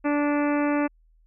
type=harmonic tone; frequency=291.8 Hz; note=D4; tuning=11 cents flat; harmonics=1 / 2 / 3 / 4 / 5 / 6 / 7 / 8 / 9; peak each=-22 / -28 / -32 / -34 / -36 / -38 / -39 / -40 / -41 dBFS; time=0.04-0.88 s; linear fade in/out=20 ms; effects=added 40 Hz sine -56 dBFS peak until 1.26 s

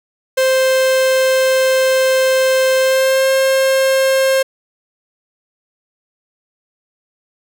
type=tone with pitch glide; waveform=45% pulse; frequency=523.3 to 532.4 Hz; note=C5 to C5; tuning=0 to +30 cents; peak=-11 dBFS; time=0.37-4.43 s; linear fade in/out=10 ms; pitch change=+30 cents; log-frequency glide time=2.79-3.31 s; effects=none

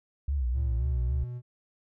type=tone with vibrato; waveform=sine; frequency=65.3 Hz; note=C2; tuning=3 cents flat; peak=-25 dBFS; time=0.28-1.24 s; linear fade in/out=5 ms; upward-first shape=sine; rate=3.7 Hz; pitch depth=160 cents each way
type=tone with pitch glide; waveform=triangle; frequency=113 to 122.52 Hz; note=A2 to B2; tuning=+47 to -13 cents; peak=-32 dBFS; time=0.53-1.42 s; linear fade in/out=50 ms; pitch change=+140 cents; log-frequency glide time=0.77-0.82 s
effects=none

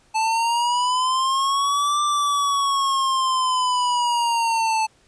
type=linear two-way sweep; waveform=square; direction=up then down; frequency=874 to 1182 to 874 Hz; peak=-19 dBFS; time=0.14-4.87 s; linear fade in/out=20 ms; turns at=2.02 s; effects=pink hiss -58 dBFS RMS until 5.07 s + resampled to 22050 Hz

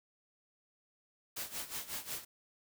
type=noise with tremolo; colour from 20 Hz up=white; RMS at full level=-39 dBFS; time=1.36-2.25 s; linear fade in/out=10 ms; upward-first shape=sine; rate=5.5 Hz; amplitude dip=80%; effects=none

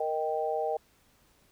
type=chord; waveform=sine; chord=Eb major; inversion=second; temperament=equal; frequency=466.2 / 622.3 / 784 Hz; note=Bb4 / Eb5 / G5; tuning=0 / 0 / 0 cents; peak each=-32 dBFS; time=0-0.77 s; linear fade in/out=5 ms; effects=pink hiss -65 dBFS RMS until 1.51 s

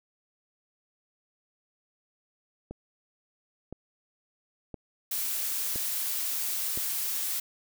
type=click train; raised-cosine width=2 ms; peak=-25 dBFS; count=5; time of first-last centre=2.71-6.775 s; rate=0.984 Hz
type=noise; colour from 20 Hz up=blue; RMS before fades=-31 dBFS; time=5.11-7.4 s; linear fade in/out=5 ms
effects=none

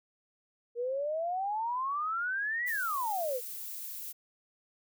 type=exponential two-way sweep; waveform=sine; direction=up then down; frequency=466.2 to 1990 to 466.2 Hz; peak=-30 dBFS; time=0.75-3.41 s; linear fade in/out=50 ms; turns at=2.67 s
type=noise; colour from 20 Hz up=violet; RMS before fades=-41 dBFS; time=2.66-4.13 s; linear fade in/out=20 ms
effects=none

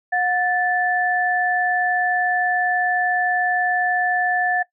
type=tone pair together; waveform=sine; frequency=723.5 / 1753 Hz; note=F#5 / A6; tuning=-39 / -7 cents; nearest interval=octave + minor third; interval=1532 cents; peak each=-20 dBFS; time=0.12-4.63 s; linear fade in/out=10 ms; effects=noise-tail reverb RT60 0.1 s tail -18 dB re dry

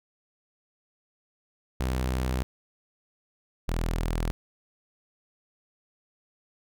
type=tone pair in turn; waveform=sawtooth; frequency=63.7 / 41.03 Hz; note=C2 / E1; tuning=-46 / -7 cents; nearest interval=minor sixth; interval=761 cents; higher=first; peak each=-22 dBFS; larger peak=neither; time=1.8-2.43 / 3.68-4.31 s; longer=neither; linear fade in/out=0 ms; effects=none

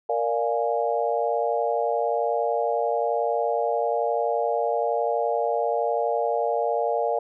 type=chord; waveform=sine; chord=Bb dominant seventh; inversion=none; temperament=equal; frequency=466.2 / 587.3 / 698.5 / 830.6 Hz; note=Bb4 / D5 / F5 / Ab5; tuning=0 / 0 / 0 / 0 cents; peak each=-26 / -27 / -26 / -29 dBFS; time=0.09-7.19 s; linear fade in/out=5 ms; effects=none

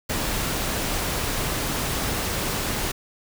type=noise; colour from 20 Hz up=pink; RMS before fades=-26 dBFS; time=0.09-2.92 s; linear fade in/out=10 ms; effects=none

